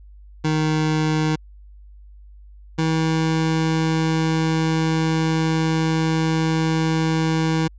25% pulse tone pair in turn, 155.56 / 160.3 Hz, D#3 / E3, 0 / -48 cents, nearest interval minor second, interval 52 cents, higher second, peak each -14 dBFS, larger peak neither, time 0.44-1.36 / 2.78-7.68 s, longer second, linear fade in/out 10 ms, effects added 50 Hz sine -41 dBFS peak until 7.78 s + resampled to 16000 Hz

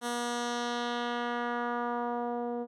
10% pulse tone with low-pass filter sweep, 240 Hz, B3, 49 cents flat, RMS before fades -33 dBFS, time 0.01-2.67 s, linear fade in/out 50 ms, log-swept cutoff 11000 to 480 Hz, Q 1.3, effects none

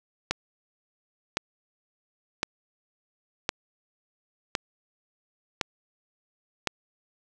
click train, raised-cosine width 0.2 ms, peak -7 dBFS, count 7, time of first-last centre 0.31-6.673 s, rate 0.943 Hz, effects none

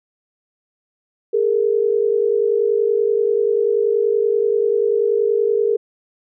sine tone pair together, 411.5 / 461.9 Hz, G#4 / A#4, -16 / -16 cents, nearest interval major second, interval 200 cents, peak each -17 dBFS, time 1.33-5.77 s, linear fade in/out 10 ms, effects none

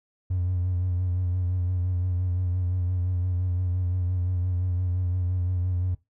triangle tone with vibrato, 90.3 Hz, F#2, 42 cents flat, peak -20 dBFS, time 0.3-5.95 s, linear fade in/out 10 ms, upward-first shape sine, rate 5.8 Hz, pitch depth 40 cents each way, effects noise-tail reverb RT60 0.2 s tail -21 dB re dry + tanh soft clip ceiling -18 dBFS

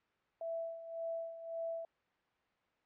sine tone with tremolo, 662 Hz, E5, 7 cents sharp, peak -36 dBFS, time 0.41-1.85 s, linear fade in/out 2 ms, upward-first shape sine, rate 1.8 Hz, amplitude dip 70%, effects white hiss -75 dBFS RMS until 2.85 s + low-pass 2000 Hz 12 dB/octave

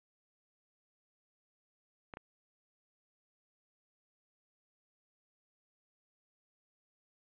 clicks, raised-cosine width 0.5 ms, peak -29 dBFS, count 2, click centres 2.138 / 2.171 s, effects resampled to 8000 Hz

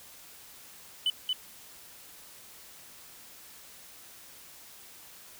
sine tone with echo, 3000 Hz, F#7, 23 cents sharp, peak -21 dBFS, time 1.06-1.1 s, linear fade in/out 2 ms, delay 230 ms, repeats 1, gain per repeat -4 dB, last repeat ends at 1.33 s, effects tanh soft clip ceiling -23 dBFS + white hiss -51 dBFS RMS until 5.39 s

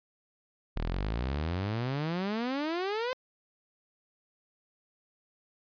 sawtooth exponential sweep, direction up, 36.95 to 523.3 Hz, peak -26 dBFS, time 0.76-3.13 s, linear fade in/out 0 ms, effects resampled to 11025 Hz

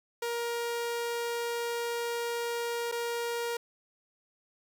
sawtooth tone with dropouts, 471.1 Hz, A#4, 18 cents sharp, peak -27 dBFS, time 0.22-3.57 s, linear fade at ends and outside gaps 5 ms, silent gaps 2.916-2.922 s, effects none

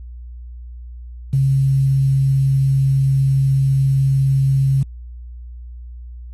sine tone with quantisation, 135.7 Hz, C#3, 36 cents flat, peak -12 dBFS, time 1.33-4.83 s, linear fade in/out 5 ms, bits 7, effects added 60 Hz sine -31 dBFS peak until 6.33 s + AAC 32 kbps

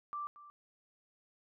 sine tone with echo, 1174.7 Hz, D6, in tune, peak -37 dBFS, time 0.13-0.27 s, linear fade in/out 0 ms, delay 230 ms, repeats 1, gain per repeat -15 dB, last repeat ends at 0.5 s, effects none

